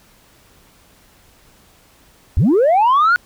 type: linear sweep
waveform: sine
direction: up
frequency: 57.5 to 1475 Hz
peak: -8 dBFS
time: 2.37-3.16 s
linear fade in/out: 0 ms
effects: tanh soft clip ceiling -8 dBFS + pink hiss -51 dBFS RMS until 3.25 s